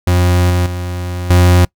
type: tone with level steps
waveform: 40% pulse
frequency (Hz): 89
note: F2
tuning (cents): +33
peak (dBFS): -8 / -10 / -18 / -5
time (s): 0.07-1.65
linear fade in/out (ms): 5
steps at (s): 0.5 / 0.66 / 1.3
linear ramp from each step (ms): 2
effects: noise-tail reverb RT60 0.1 s tail -25 dB re dry